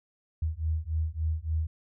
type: beating tone pair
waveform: sine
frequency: 77.78 / 81.28 Hz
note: D#2 / E2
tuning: 0 / -24 cents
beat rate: 3.5 Hz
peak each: -30 dBFS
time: 0.42-1.67 s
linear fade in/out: 5 ms
effects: none